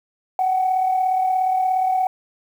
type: tone pair together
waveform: sine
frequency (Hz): 747 / 784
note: F#5 / G5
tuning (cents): +16 / 0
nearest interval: minor second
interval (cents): 84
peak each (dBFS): -16 / -26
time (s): 0.39-2.07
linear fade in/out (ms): 2
effects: tanh soft clip ceiling -11 dBFS + 8-bit